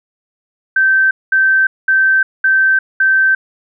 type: tone bursts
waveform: sine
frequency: 1552 Hz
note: G6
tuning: 18 cents flat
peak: -8 dBFS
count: 5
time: 0.76-3.35 s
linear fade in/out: 5 ms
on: 350 ms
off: 210 ms
effects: none